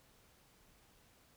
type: silence
effects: pink hiss -67 dBFS RMS until 1.36 s